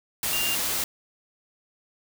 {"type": "tone in noise", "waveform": "sine", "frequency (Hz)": 2794, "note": "F7", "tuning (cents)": 0, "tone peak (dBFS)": -27, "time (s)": [0.33, 0.55], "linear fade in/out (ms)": 2, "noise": "white", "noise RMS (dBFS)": -27, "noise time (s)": [0.23, 0.84], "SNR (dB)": -3, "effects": []}